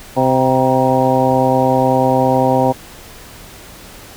harmonic tone with a mistuned harmonic, 130 Hz, C3, 11 cents flat, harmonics 1 / 2 / 3 / 4 / 5 / 6 / 7, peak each -20 / -17 / -22 / -16 / -20 / -17 / -19 dBFS, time 0.16-2.73 s, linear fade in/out 20 ms, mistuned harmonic 7, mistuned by +60 cents, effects pink hiss -37 dBFS RMS until 4.16 s

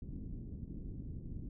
pink low-pass noise, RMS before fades -44 dBFS, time 0.02-1.49 s, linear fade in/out 5 ms, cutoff 280 Hz, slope 24 dB/octave, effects none

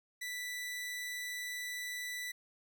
sawtooth tone, 1975.5 Hz, B6, in tune, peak -35 dBFS, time 0.21-2.32 s, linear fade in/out 10 ms, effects none

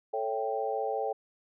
sine chord, A dominant seventh, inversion none, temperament equal, 440 / 554.4 / 659.3 / 784 Hz, A4 / C#5 / E5 / G5, 0 / 0 / 0 / 0 cents, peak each -33 / -35 / -38 / -33 dBFS, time 0.13-1.13 s, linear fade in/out 10 ms, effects none

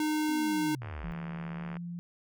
square tone, 306.4 Hz, D#4, 27 cents flat, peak -28 dBFS, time 0-0.75 s, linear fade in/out 2 ms
sine linear sweep, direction down, 269.1 to 31.22 Hz, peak -38 dBFS, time 0.29-1.12 s, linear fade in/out 0 ms
click train, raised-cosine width 0.5 ms, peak -28 dBFS, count 73, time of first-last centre 0.82-1.769 s, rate 75.9 Hz
sine tone with pitch glide, 170 to 172.87 Hz, F3 to F3, -46 to -17 cents, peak -36 dBFS, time 1.04-1.99 s, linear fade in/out 0 ms, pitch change +29 cents, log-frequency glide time 1.56-1.61 s
effects none

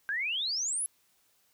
sine exponential sweep, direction up, 1556 to 11175 Hz, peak -29 dBFS, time 0.09-0.86 s, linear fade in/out 0 ms, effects white hiss -69 dBFS RMS until 1.53 s

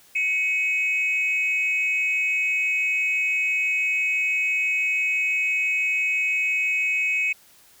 sine tone pair together, 2217 / 2537 Hz, C#7 / D#7, 0 / +33 cents, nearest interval major second, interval 233 cents, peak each -24 / -20 dBFS, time 0.15-7.33 s, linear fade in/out 10 ms, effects tanh soft clip ceiling -16 dBFS + white hiss -54 dBFS RMS until 7.8 s

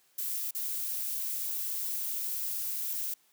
violet noise with dropouts, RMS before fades -34 dBFS, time 0.18-3.14 s, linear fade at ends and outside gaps 5 ms, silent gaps 0.51-0.548 s, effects white hiss -67 dBFS RMS until 3.32 s + high-pass 150 Hz 12 dB/octave

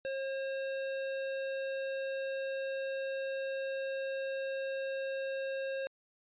square tone, 538 Hz, C5, 48 cents sharp, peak -35 dBFS, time 0.05-5.87 s, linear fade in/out 0 ms, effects resampled to 8000 Hz

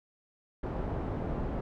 pink low-pass noise, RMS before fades -34 dBFS, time 0.63-1.61 s, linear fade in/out 5 ms, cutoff 730 Hz, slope 12 dB/octave, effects none

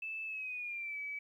sine tone with pitch glide, 2629 to 2289 Hz, E7 to D7, -5 to -45 cents, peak -38 dBFS, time 0.02-1.19 s, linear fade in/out 5 ms, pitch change -240 cents, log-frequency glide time 0.25-0.98 s, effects 12-bit

